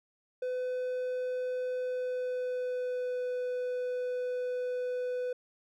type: tone with pitch glide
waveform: triangle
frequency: 504 to 498.5 Hz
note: B4 to B4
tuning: +35 to +16 cents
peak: -29 dBFS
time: 0.42-5.33 s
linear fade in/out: 5 ms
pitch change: -19 cents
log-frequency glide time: 1.79-3.25 s
effects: none